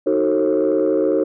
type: chord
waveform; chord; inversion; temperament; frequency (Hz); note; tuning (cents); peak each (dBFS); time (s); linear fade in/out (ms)
sine; D# diminished seventh; none; just; 311.1 / 373.4 / 448 / 537.6; D#4 / F#4 / A4 / C5; 0 / +16 / +31 / +47; -19; 0.06-1.24; 10
effects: tanh soft clip ceiling -9 dBFS